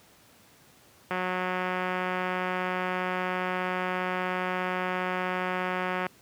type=click train; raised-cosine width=0.5 ms; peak=-15 dBFS; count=908; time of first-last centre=1.11-6.066 s; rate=183 Hz; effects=pink hiss -57 dBFS RMS until 6.21 s + high-pass 100 Hz 12 dB/octave